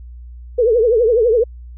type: tone with vibrato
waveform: sine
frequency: 462.8 Hz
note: A#4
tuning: 13 cents flat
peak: -10 dBFS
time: 0.58-1.44 s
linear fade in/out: 10 ms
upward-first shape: triangle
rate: 12 Hz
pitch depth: 170 cents each way
effects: added 60 Hz sine -32 dBFS peak until 1.77 s